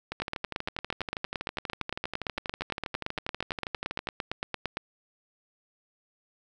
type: two click trains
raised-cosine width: 0.3 ms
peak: -17 / -14 dBFS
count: 50 / 41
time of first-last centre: 0.12-4.072 / 0.22-4.771 s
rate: 12.4 / 8.79 Hz
effects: none